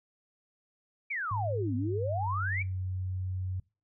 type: exponential two-way sweep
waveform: sine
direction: down then up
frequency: 2390 to 238.9 to 2390 Hz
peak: -31 dBFS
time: 1.1-2.63 s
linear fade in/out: 10 ms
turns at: 1.75 s
type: tone with pitch glide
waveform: sine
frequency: 104.2 to 92.83 Hz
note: G#2 to F#2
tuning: +6 to +6 cents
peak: -31 dBFS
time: 1.31-3.6 s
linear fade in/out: 5 ms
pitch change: -200 cents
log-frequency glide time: 1.67-2.77 s
effects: noise-tail reverb RT60 0.3 s tail -23 dB re dry